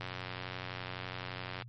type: click train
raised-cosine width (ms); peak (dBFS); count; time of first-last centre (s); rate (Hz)
0.3; -23; 149; 0.01-1.622; 91.8
effects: added 119 Hz sine -46 dBFS peak until 1.68 s + MP3 32 kbps